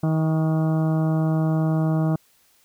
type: harmonic tone with a mistuned harmonic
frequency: 158.7 Hz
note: D#3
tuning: 35 cents sharp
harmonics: 1 / 2 / 3 / 4 / 5 / 6 / 7 / 8 / 9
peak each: -19 / -26 / -37 / -31 / -36 / -44 / -40 / -42 / -45 dBFS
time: 0.03-2.16 s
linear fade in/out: 5 ms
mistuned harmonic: 8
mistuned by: -42 cents
effects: white hiss -60 dBFS RMS until 2.64 s